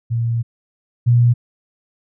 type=tone pair in turn; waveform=sine; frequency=116.5 / 120.05 Hz; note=A#2 / B2; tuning=-1 / -49 cents; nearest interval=minor second; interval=52 cents; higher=second; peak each=-16 / -9 dBFS; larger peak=second; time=0.1-0.43 / 1.06-1.34 s; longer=first; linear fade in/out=20 ms; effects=none